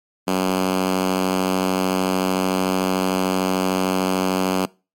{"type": "tone with high-pass filter", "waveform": "5% pulse", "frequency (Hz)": 93.4, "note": "F#2", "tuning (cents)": 17, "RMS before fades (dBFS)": -20, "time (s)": [0.27, 4.66], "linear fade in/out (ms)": 10, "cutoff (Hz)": 210, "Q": 2.7, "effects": ["noise-tail reverb RT60 0.3 s tail -23 dB re dry", "MP3 64 kbps"]}